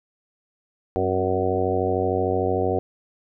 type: harmonic tone with a mistuned harmonic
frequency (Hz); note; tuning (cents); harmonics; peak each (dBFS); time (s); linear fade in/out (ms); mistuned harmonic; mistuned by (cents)
93.2; F#2; +13; 1 / 2 / 3 / 4 / 5 / 6 / 7 / 8; -28 / -34 / -30 / -26 / -25 / -30 / -30 / -28; 0.96-2.79; 0; 3; -37
effects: none